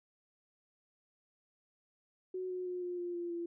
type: tone with pitch steps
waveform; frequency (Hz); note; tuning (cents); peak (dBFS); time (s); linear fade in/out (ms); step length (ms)
sine; 370 / 365.1 / 360.3 / 355.5 / 350.9 / 346.2 / 341.7; F#4 / F#4 / F#4 / F4 / F4 / F4 / F4; 0 / -23 / -46 / +31 / +8 / -15 / -38; -36; 2.34-3.46; 5; 160
effects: none